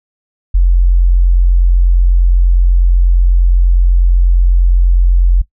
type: tone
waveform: sine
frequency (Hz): 44.17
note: F1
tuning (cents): +20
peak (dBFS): -5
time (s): 0.54-5.42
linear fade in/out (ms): 10
effects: noise-tail reverb RT60 0.1 s tail -18 dB re dry